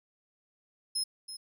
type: tone with echo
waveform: 30% pulse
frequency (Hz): 5150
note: E8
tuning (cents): -41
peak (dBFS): -25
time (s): 0.95-1.04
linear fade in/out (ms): 10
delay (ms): 330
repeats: 1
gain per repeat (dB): -11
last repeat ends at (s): 1.37
effects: none